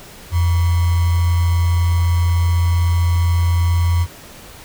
sine tone with sample-and-hold, 86.1 Hz, F2, 24 cents flat, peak -12 dBFS, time 0.31-4.07 s, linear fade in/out 50 ms, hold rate 1050 Hz, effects pink hiss -39 dBFS RMS until 4.64 s

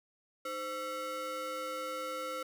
square ring-modulated tone, 413.3 Hz, G#4, 8 cents flat, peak -34 dBFS, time 0.45-2.43 s, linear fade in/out 5 ms, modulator 932 Hz, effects none

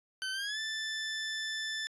20% pulse tone with pitch glide, 1532 to 1759.8 Hz, G6 to A6, -40 to 0 cents, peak -29 dBFS, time 0.22-1.87 s, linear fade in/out 0 ms, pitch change +240 cents, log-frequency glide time 0.32-0.59 s, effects resampled to 24000 Hz

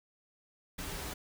pink noise with comb filter, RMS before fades -40 dBFS, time 0.78-1.14 s, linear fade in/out 10 ms, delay 8.8 ms, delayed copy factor -0.5, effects none

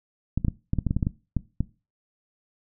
clicks, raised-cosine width 5 ms, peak -11 dBFS, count 12, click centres 0.376 / 0.448 / 0.483 / 0.734 / 0.787 / 0.867 / 0.909 / 0.966 / 1.028 / 1.069 / 1.367 / 1.606 s, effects noise-tail reverb RT60 0.3 s tail -19 dB re dry

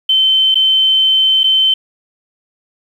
sine tone with dropouts, 3083 Hz, G7, 29 cents flat, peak -8 dBFS, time 0.09-1.74 s, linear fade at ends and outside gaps 5 ms, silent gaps 0.545-0.554 / 1.434-1.44 s, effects 7-bit

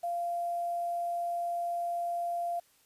sine tone with quantisation, 692 Hz, F5, 16 cents flat, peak -30 dBFS, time 0.03-2.6 s, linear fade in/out 10 ms, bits 9, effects white hiss -66 dBFS RMS until 2.85 s + resampled to 32000 Hz

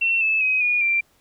sine tone with pitch steps, 2707 / 2616 / 2529 / 2444 / 2362 Hz, E7 / E7 / D#7 / D#7 / D7, +45 / -14 / +28 / -32 / +9 cents, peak -17 dBFS, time 0.01-1.01 s, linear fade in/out 10 ms, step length 200 ms, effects pink hiss -61 dBFS RMS until 1.2 s

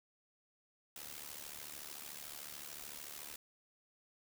white noise with amplitude modulation, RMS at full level -45 dBFS, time 0.96-3.36 s, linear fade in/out 2 ms, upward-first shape sine, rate 73.6 Hz, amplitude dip 80%, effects none

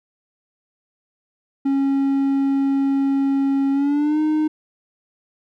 triangle tone with pitch glide, 274.3 to 307.9 Hz, C#4 to D#4, -18 to -18 cents, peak -14 dBFS, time 1.65-4.48 s, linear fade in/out 10 ms, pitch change +200 cents, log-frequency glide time 3.72-4.2 s, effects none

